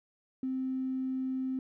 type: tone with tanh clipping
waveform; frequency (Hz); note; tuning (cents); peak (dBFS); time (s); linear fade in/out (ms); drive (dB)
triangle; 261; C4; -4; -30; 0.43-1.59; 2; 2
effects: none